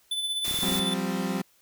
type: tone with tremolo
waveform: square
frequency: 3500 Hz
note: A7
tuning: 10 cents flat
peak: -26 dBFS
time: 0.11-0.94 s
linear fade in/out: 5 ms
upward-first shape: sine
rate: 16 Hz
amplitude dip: 45%
type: noise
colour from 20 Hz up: white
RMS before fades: -33 dBFS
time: 0.44-0.8 s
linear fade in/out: 10 ms
type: clicks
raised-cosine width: 3 ms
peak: -26 dBFS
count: 9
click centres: 0.481 / 0.512 / 0.543 / 0.589 / 0.635 / 0.686 / 0.72 / 0.755 / 0.794 s
type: chord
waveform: 35% pulse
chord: F suspended second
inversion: none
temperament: equal with one note detuned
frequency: 177.05 / 196 / 261.6 Hz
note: F3 / G3 / C4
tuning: +24 / 0 / 0 cents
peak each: -30 / -28 / -31 dBFS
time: 0.62-1.42 s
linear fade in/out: 10 ms
effects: white hiss -63 dBFS RMS until 1.61 s

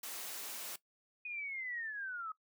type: noise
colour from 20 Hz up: white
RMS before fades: -44 dBFS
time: 0.03-0.76 s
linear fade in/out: 5 ms
type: linear sweep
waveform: sine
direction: down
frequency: 2489 to 1258 Hz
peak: -39 dBFS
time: 1.25-2.32 s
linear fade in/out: 5 ms
effects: noise-tail reverb RT60 0.1 s tail -17 dB re dry + high-pass 300 Hz 12 dB/octave

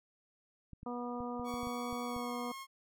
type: clicks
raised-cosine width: 5 ms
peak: -36 dBFS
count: 9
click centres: 0.733 / 0.831 / 1.205 / 1.397 / 1.54 / 1.632 / 1.671 / 1.928 / 2.164 s
type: harmonic tone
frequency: 243.1 Hz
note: B3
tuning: 27 cents flat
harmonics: 1 / 2 / 3 / 4 / 5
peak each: -40 / -43 / -45 / -46 / -47 dBFS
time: 0.86-2.52 s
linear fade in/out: 5 ms
type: tone with pitch glide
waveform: sawtooth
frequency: 1124 to 1078.2 Hz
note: C#6 to C#6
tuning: +24 to -48 cents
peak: -40 dBFS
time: 1.44-2.67 s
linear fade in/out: 50 ms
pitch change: -72 cents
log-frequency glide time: 2.05-2.35 s
effects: none

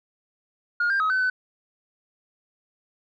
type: tone with pitch steps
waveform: sine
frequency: 1426 / 1591 / 1272 / 1519 / 1508 Hz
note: F6 / G6 / D#6 / F#6 / F#6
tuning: +36 / +25 / +38 / +45 / +32 cents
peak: -18 dBFS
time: 0.8-1.3 s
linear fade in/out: 5 ms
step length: 100 ms
effects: tanh soft clip ceiling -18 dBFS

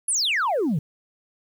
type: exponential sweep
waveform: sine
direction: down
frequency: 11000 to 134.9 Hz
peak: -18 dBFS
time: 0.08-0.79 s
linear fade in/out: 5 ms
effects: tanh soft clip ceiling -18 dBFS + 9-bit

